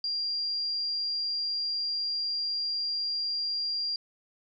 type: tone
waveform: sine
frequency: 4774 Hz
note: D8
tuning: 28 cents sharp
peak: -28 dBFS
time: 0.04-3.96 s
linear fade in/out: 2 ms
effects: none